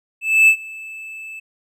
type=tone with ADSR envelope; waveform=triangle; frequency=2627 Hz; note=E7; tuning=7 cents flat; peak=-5 dBFS; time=0.21-1.4 s; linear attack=270 ms; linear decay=79 ms; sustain=-24 dB; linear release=11 ms; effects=none